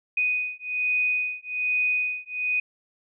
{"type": "beating tone pair", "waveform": "sine", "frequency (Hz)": [2489, 2490.2], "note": ["D#7", "D#7"], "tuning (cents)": [0, 1], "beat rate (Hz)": 1.2, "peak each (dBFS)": -26, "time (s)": [0.17, 2.6], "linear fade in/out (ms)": 5, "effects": []}